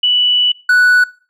sine / triangle tone pair in turn, 2960 / 1480 Hz, F#7 / F#6, 0 / 0 cents, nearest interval octave, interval 1200 cents, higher first, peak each -9 / -5 dBFS, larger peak second, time 0.03-0.52 / 0.69-1.04 s, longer first, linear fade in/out 5 ms, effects noise-tail reverb RT60 0.4 s tail -22 dB re dry

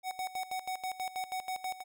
square tone with tremolo, 747 Hz, F#5, 16 cents sharp, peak -34 dBFS, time 0.03-1.84 s, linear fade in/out 50 ms, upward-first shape square, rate 6.2 Hz, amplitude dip 80%, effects none

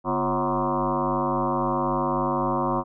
sine tone with frequency modulation, 646 Hz, E5, 35 cents flat, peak -21 dBFS, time 0.04-2.84 s, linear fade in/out 50 ms, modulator 99.1 Hz, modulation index 5, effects none

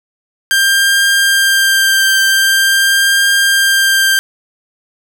sawtooth tone with vibrato, 1587 Hz, G6, 21 cents sharp, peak -5 dBFS, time 0.51-4.19 s, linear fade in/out 0 ms, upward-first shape triangle, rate 0.45 Hz, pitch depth 15 cents each way, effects none

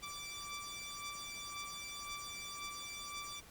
10% pulse beating tone pair, 1166 / 1167.9 Hz, D6 / D6, -13 / -10 cents, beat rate 1.9 Hz, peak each -37 / -40 dBFS, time 0.02-3.41 s, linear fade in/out 20 ms, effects pink hiss -58 dBFS RMS until 3.5 s + Opus 48 kbps

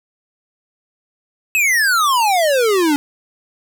square exponential sweep, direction down, 2637 to 280 Hz, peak -13 dBFS, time 1.55-2.96 s, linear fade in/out 0 ms, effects none

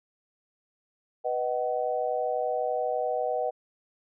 sine chord, B major, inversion none, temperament equal with one note detuned, 493.9 / 622.3 / 754.2 Hz, B4 / D#5 / F#5, 0 / 0 / +33 cents, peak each -30 dBFS, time 1.24-3.51 s, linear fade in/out 20 ms, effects none

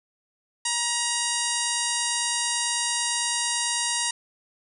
harmonic tone, 949 Hz, A#5, 31 cents sharp, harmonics 1 / 2 / 3 / 4 / 5 / 6 / 7 / 8 / 9 / 10, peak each -33 / -33 / -33 / -33 / -33 / -33 / -33 / -33 / -33 / -33 dBFS, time 0.65-4.11 s, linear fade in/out 5 ms, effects none

